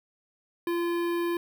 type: tone with notch filter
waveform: square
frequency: 343.4 Hz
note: F4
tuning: 29 cents flat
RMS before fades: -28 dBFS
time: 0.67-1.37 s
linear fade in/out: 2 ms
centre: 6600 Hz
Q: 0.55
effects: 11-bit